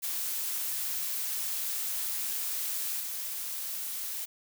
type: noise with level steps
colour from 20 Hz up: blue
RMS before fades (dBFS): -33 / -36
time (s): 0.02-4.26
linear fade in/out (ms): 20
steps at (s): 3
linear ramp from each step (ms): 2
effects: none